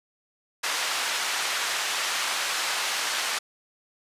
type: band-pass noise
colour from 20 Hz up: pink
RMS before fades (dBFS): -28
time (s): 0.63-3.39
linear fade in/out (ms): 10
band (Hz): 1100 to 7700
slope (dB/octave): 12
effects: resampled to 32000 Hz